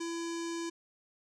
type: tone with low-pass filter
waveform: square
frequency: 335.5 Hz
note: E4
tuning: 31 cents sharp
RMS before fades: -37 dBFS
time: 0-0.7 s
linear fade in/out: 10 ms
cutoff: 6800 Hz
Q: 2.7
effects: none